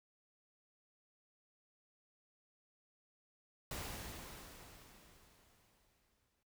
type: noise with exponential decay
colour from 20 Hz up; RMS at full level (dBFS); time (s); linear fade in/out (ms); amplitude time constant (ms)
pink; -43; 3.71-6.43; 2; 590
effects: noise-tail reverb RT60 0.2 s tail -17 dB re dry